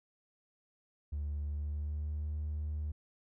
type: tone with pitch glide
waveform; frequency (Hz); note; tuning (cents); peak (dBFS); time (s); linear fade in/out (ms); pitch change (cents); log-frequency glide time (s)
triangle; 73.42 to 75.79; D2 to D#2; 0 to -45; -31; 1.12-2.92; 10; +55; 1.45-2.29
effects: tanh soft clip ceiling -30 dBFS